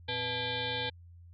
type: tone with frequency modulation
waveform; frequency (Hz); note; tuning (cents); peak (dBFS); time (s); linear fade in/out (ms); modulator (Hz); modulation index
sine; 2000; B6; +21; -31; 0.08-0.9; 10; 377; 5.1
effects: added 86 Hz sine -50 dBFS peak until 1.33 s